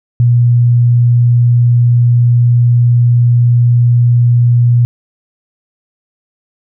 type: tone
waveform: sine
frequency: 120.4 Hz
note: B2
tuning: 44 cents flat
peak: -5 dBFS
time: 0.2-4.85 s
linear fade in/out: 0 ms
effects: none